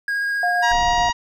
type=tone with vibrato; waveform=triangle; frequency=1635 Hz; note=G#6; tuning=28 cents flat; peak=-18 dBFS; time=0.08-0.72 s; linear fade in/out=2 ms; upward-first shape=sine; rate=15 Hz; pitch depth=10 cents each way
type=tone with tremolo; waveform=sine; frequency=710 Hz; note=F5; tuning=28 cents sharp; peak=-18 dBFS; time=0.43-1.09 s; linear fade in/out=2 ms; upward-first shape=sine; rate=7.2 Hz; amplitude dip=25%
type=harmonic tone; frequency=950 Hz; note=A#5; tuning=33 cents sharp; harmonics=1 / 2 / 3 / 4 / 5 / 6 / 7; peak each=-19 / -25 / -29 / -31 / -33 / -35 / -36 dBFS; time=0.62-1.13 s; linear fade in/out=20 ms
type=noise; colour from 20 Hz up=brown; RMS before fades=-29 dBFS; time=0.71-1.11 s; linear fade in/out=10 ms
effects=none